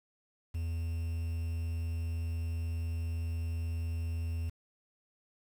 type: tone with quantisation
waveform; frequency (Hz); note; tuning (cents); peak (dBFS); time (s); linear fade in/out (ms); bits
triangle; 83; E2; +12; -30; 0.54-4.5; 10; 9
effects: none